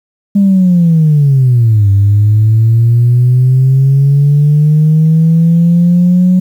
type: linear two-way sweep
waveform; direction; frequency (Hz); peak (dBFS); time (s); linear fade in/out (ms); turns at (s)
sine; down then up; 202.9 to 98.3 to 184.2; -3; 0.35-6.4; 10; 1.9
effects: tanh soft clip ceiling -1 dBFS + 7-bit